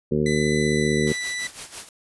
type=harmonic tone; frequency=75.5 Hz; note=D2; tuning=48 cents sharp; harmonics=1 / 2 / 3 / 4 / 5 / 6 / 7; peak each=-35 / -25 / -24 / -31 / -24 / -27 / -35 dBFS; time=0.11-1.13 s; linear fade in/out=10 ms
type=tone with pitch glide; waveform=sawtooth; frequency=2002 to 1976.7 Hz; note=B6 to B6; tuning=+23 to +1 cents; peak=-23 dBFS; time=0.26-1.47 s; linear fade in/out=2 ms; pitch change=-22 cents; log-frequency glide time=0.58-1.2 s
type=noise with tremolo; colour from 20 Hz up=white; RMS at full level=-34 dBFS; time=1.07-1.89 s; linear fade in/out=2 ms; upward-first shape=sine; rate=6 Hz; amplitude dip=75%
effects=resampled to 24000 Hz